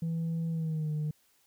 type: tone with pitch glide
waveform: sine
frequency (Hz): 164.81 to 152.01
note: E3 to D#3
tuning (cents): 0 to -40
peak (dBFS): -27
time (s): 0.02-1.11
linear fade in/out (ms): 5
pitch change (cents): -140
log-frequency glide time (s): 0.5-0.92
effects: tanh soft clip ceiling -28 dBFS + white hiss -68 dBFS RMS until 1.46 s